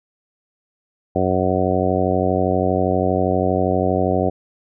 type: harmonic tone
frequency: 92.5 Hz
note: F#2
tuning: in tune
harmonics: 1 / 2 / 3 / 4 / 5 / 6 / 7 / 8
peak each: -24 / -24 / -24 / -24 / -24 / -24 / -24 / -24 dBFS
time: 1.15-4.3 s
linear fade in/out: 10 ms
effects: none